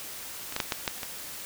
clicks, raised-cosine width 0.2 ms, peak -20 / -11 / -8 / -9 / -9 / -25 / -15 dBFS, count 7, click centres 0.524 / 0.564 / 0.602 / 0.722 / 0.878 / 0.979 / 1.032 s, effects white hiss -40 dBFS RMS until 1.45 s

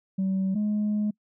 sine tone pair in turn, 191 / 210 Hz, G3 / G#3, -45 / +19 cents, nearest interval major second, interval 164 cents, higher second, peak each -21 dBFS, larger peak neither, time 0.18-0.55 / 0.55-1.11 s, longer second, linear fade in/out 10 ms, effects noise-tail reverb RT60 0.1 s tail -26 dB re dry + tanh soft clip ceiling -21 dBFS

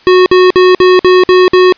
square tone bursts, 367.1 Hz, F#4, 14 cents flat, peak -3 dBFS, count 7, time 0.07-1.724 s, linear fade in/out 0 ms, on 190 ms, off 54 ms, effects white hiss -41 dBFS RMS until 1.77 s + resampled to 11025 Hz

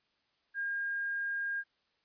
sine tone, 1616 Hz, G#6, 48 cents flat, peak -32 dBFS, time 0.54-1.64 s, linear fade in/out 50 ms, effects white hiss -75 dBFS RMS until 2.04 s + resampled to 11025 Hz

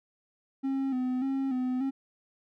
triangle tone with vibrato, 261.6 Hz, C4, in tune, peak -25 dBFS, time 0.63-1.91 s, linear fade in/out 20 ms, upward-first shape square, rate 1.7 Hz, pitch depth 53 cents each way, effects none

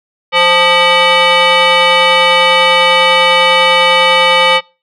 sine tone with frequency modulation, 880 Hz, A5, in tune, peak -4 dBFS, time 0.32-4.61 s, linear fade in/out 50 ms, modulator 702 Hz, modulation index 3.7, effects noise-tail reverb RT60 0.3 s tail -24 dB re dry + tanh soft clip ceiling -4 dBFS

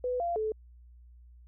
sine tone with pitch steps, 498.5 / 689 / 434.3 Hz, B4 / F5 / A4, +16 / -24 / -23 cents, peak -28 dBFS, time 0.04-0.52 s, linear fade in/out 2 ms, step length 160 ms, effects added 60 Hz sine -51 dBFS peak until 1.47 s

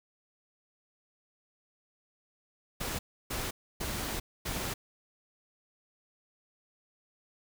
pink noise bursts at uneven times, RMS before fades -35 dBFS, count 4, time 2.8-2.99 / 3.3-3.51 / 3.8-4.2 / 4.45-4.74 s, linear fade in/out 10 ms, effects none

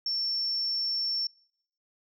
sine tone, 5430 Hz, F8, 50 cents flat, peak -26 dBFS, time 0.06-1.27 s, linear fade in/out 2 ms, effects noise-tail reverb RT60 0.7 s tail -26 dB re dry + tanh soft clip ceiling -22 dBFS

